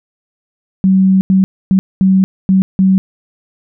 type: tone bursts at uneven times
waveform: sine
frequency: 190.1 Hz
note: F#3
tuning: 47 cents sharp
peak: -6 dBFS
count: 6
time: 0.84-1.21 / 1.3-1.44 / 1.71-1.79 / 2.01-2.24 / 2.49-2.62 / 2.79-2.98 s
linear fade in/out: 0 ms
effects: none